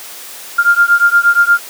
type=beating tone pair; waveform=sine; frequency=1396.9 / 1405.4 Hz; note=F6 / F6; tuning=0 / +10 cents; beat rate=8.5 Hz; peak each=-10 dBFS; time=0.58-1.59 s; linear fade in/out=10 ms; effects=white hiss -31 dBFS RMS until 1.69 s + high-pass 300 Hz 12 dB/octave